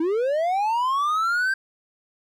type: linear sweep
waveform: triangle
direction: up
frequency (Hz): 309.3 to 1584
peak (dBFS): -18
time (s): 0-1.54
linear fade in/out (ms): 5
effects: none